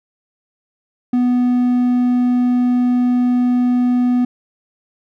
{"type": "tone", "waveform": "triangle", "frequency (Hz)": 246.9, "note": "B3", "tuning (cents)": 0, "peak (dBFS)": -10, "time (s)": [1.13, 4.25], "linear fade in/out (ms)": 5, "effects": []}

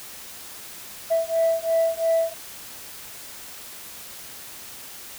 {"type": "beating tone pair", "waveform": "sine", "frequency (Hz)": [657, 659.9], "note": ["E5", "E5"], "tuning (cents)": [-6, 2], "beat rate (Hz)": 2.9, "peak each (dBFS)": -21, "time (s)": [1.1, 2.34], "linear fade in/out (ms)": 20, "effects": ["tanh soft clip ceiling -14 dBFS", "white hiss -40 dBFS RMS until 5.18 s"]}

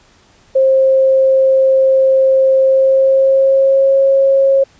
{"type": "tone with pitch glide", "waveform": "sine", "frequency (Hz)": [531, 542.8], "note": ["C5", "C#5"], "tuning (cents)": [25, -36], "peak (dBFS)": -7, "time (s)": [0.55, 4.64], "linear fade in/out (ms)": 10, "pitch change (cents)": 39, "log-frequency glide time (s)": [2.61, 3.97], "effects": ["pink hiss -49 dBFS RMS until 4.79 s", "resampled to 16000 Hz"]}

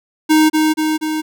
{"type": "tone with echo", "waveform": "square", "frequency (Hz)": 311.1, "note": "D#4", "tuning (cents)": 0, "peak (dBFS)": -9, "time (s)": [0.29, 0.5], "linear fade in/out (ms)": 20, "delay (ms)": 240, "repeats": 3, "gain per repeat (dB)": -3, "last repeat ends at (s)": 1.22, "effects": []}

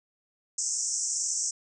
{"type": "band-pass noise", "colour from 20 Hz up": "white", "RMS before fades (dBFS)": -30, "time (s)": [0.58, 1.51], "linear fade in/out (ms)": 5, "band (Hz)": [5500, 8100], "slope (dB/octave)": 96, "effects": []}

